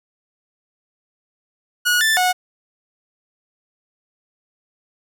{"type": "tone with pitch steps", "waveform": "sawtooth", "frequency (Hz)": [1455, 1765, 731], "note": ["F#6", "A6", "F#5"], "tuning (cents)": [-29, 5, -21], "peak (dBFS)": -11, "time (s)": [1.85, 2.33], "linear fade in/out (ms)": 20, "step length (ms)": 160, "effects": []}